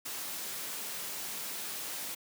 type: noise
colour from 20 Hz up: white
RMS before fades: -39 dBFS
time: 0.05-2.15 s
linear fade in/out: 10 ms
effects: high-pass 150 Hz 12 dB/octave